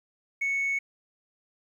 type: tone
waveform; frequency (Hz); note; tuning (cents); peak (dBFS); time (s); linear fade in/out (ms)
sine; 2213; C#7; -3; -23; 0.41-0.79; 10
effects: tanh soft clip ceiling -23 dBFS + 10-bit